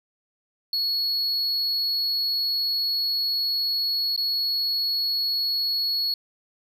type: tone with dropouts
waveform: triangle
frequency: 4359 Hz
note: C#8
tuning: 30 cents flat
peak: -21 dBFS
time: 0.73-6.14 s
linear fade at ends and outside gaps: 2 ms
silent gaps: 4.163-4.176 s
effects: none